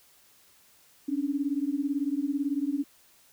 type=beating tone pair; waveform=sine; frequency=274.3 / 292.3 Hz; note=C#4 / D4; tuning=-18 / -8 cents; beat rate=18 Hz; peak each=-29 dBFS; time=1.08-2.84 s; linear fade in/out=10 ms; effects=white hiss -60 dBFS RMS until 3.32 s